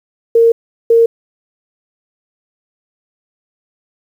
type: tone bursts at uneven times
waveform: sine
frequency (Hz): 460.8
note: A#4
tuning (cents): -20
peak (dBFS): -5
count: 2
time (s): 0.35-0.52 / 0.9-1.06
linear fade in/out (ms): 5
effects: 7-bit